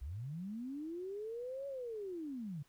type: linear two-way sweep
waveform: sine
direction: up then down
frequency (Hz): 56.4 to 563 to 134.5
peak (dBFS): -40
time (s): 0.01-2.63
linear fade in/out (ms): 10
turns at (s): 1.67
effects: pink hiss -71 dBFS RMS until 2.68 s

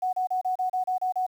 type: tone bursts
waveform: sine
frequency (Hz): 740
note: F#5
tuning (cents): 0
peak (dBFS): -23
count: 9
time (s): 0.02-1.266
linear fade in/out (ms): 10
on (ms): 110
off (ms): 32
effects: 9-bit

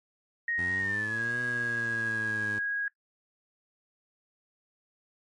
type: tone with pitch glide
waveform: sine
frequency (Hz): 1871 to 1647.7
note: A#6 to G#6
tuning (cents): +6 to -14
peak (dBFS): -28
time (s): 0.48-2.88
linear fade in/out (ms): 2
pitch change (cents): -220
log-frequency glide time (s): 0.79-1.21
type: linear two-way sweep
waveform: 15% pulse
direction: up then down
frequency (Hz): 85.4 to 123.47 to 102.8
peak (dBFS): -31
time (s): 0.58-2.59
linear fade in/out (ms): 5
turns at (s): 1.4
effects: noise-tail reverb RT60 0.1 s tail -19 dB re dry + MP3 48 kbps

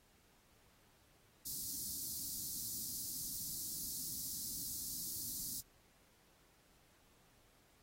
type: band-stop noise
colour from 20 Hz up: white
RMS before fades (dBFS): -43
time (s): 1.45-5.61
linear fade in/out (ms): 10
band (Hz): 310 to 4300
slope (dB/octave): 48
effects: pink hiss -70 dBFS RMS until 7.82 s + AAC 48 kbps

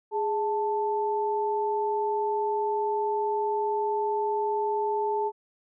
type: tone pair together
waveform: sine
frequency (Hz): 415.3 / 880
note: G#4 / A5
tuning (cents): 0 / 0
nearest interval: octave + minor second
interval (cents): 1300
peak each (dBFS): -27 / -27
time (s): 0.11-5.32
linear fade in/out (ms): 50
effects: none

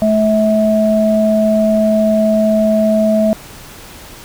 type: tone pair together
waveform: sine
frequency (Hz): 216.4 / 647.6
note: A3 / E5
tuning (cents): -29 / -31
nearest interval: octave + perfect fifth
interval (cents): 1898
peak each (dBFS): -12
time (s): 0.02-3.33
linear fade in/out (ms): 0
effects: pink hiss -35 dBFS RMS until 4.24 s

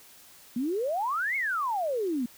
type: exponential two-way sweep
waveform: sine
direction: up then down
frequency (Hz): 228.9 to 2236 to 228.9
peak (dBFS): -26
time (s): 0.56-2.26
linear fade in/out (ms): 5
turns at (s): 1.36
effects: white hiss -53 dBFS RMS until 2.37 s

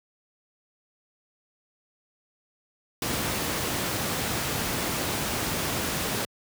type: noise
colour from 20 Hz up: pink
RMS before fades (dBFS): -28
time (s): 3.02-6.25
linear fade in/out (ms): 2
effects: high-pass 80 Hz 12 dB/octave

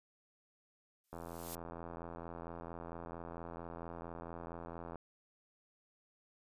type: noise with exponential growth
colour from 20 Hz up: blue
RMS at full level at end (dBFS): -42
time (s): 1.04-1.55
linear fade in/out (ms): 0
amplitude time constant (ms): 110
type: click train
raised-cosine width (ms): 1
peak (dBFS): -32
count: 324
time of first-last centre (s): 1.13-4.957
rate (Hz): 84.4
effects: resampled to 32000 Hz

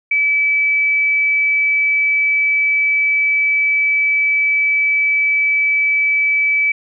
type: tone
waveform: sine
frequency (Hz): 2300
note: D7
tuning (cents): -37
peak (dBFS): -12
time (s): 0.11-6.72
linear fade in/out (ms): 5
effects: none

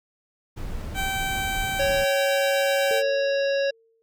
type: noise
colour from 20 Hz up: brown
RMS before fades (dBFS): -32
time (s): 0.56-2.05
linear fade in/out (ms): 20
type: tone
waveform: 15% pulse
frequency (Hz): 774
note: G5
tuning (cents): -22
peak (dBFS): -19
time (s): 0.94-3.03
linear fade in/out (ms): 50
type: harmonic tone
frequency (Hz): 554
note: C#5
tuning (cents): -1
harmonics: 1 / 3 / 5 / 7 / 9 / 10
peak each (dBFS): -21 / -31 / -35 / -38 / -40 / -41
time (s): 1.79-3.71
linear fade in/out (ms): 10
type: tone with exponential decay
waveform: sine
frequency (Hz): 453.5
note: A#4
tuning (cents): -48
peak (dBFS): -25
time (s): 2.91-4.02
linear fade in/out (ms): 0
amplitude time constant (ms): 240
effects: none

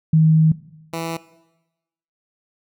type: tone pair in turn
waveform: sine / 10% pulse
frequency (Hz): 158.3 / 165.03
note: D#3 / E3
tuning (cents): +30 / +2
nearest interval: minor second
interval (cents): 72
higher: second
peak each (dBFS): -10 / -16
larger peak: first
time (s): 0.13-0.52 / 0.93-1.17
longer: first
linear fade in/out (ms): 5
effects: noise-tail reverb RT60 1.0 s tail -18 dB re dry

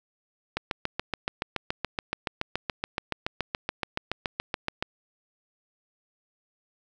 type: click train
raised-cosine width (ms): 0.3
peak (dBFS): -11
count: 31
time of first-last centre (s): 0.57-4.825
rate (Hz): 7.05
effects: none

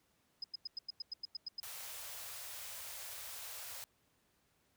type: tone bursts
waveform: sine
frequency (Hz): 5050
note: D#8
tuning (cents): +25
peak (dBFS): -38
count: 11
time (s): 0.42-1.601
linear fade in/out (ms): 5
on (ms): 21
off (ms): 95
type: band-stop noise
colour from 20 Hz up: white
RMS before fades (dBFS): -47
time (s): 1.63-3.84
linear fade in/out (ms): 0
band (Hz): 120 to 480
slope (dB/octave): 48
effects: pink hiss -75 dBFS RMS until 4.76 s + high-pass 60 Hz 12 dB/octave

